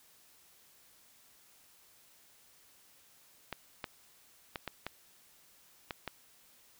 clicks, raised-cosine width 0.3 ms, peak -21 dBFS, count 7, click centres 3.527 / 3.842 / 4.558 / 4.677 / 4.866 / 5.908 / 6.077 s, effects white hiss -63 dBFS RMS until 6.79 s

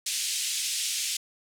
white band-pass noise, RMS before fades -30 dBFS, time 0.06-1.17 s, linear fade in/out 5 ms, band 2500 to 9300 Hz, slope 24 dB/octave, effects none

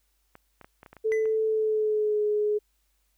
clicks, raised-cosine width 0.5 ms, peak -31 dBFS, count 9, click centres 0.354 / 0.613 / 0.645 / 0.831 / 0.862 / 0.93 / 0.967 / 1.118 / 1.256 s
sine tone with pitch glide, 439.1 to 420 Hz, A4 to G#4, -4 to +19 cents, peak -22 dBFS, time 1.04-2.59 s, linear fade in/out 20 ms, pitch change -77 cents, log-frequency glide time 1.45-2.23 s
triangle tone with exponential decay, 2007 Hz, B6, 27 cents sharp, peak -28 dBFS, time 1.12-1.37 s, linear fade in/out 0 ms, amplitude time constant 54 ms
effects added 50 Hz sine -70 dBFS peak until 3.17 s + white hiss -73 dBFS RMS until 3.17 s

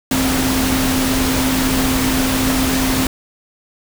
sine tone in noise, 261.6 Hz, C4, in tune, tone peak -17 dBFS, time 0.11-3.07 s, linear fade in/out 2 ms, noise pink, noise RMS -19 dBFS, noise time 0.11-3.07 s, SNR -1 dB, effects none

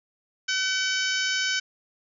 harmonic tone, 759 Hz, F#5, 44 cents sharp, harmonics 2 / 3 / 4 / 5 / 6 / 7 / 8 / 9, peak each -27 / -32 / -30 / -37 / -35 / -32 / -35 / -39 dBFS, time 0.48-1.6 s, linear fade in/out 10 ms, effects none

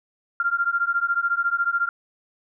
sine beating tone pair, 1384 / 1398 Hz, F6 / F6, -16 / +1 cents, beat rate 14 Hz, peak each -23 / -23 dBFS, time 0.4-1.89 s, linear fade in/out 2 ms, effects none

